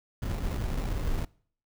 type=noise with sample-and-hold; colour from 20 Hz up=brown; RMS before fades=-30 dBFS; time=0.22-1.25 s; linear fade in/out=5 ms; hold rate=1575 Hz; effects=noise-tail reverb RT60 0.5 s tail -23 dB re dry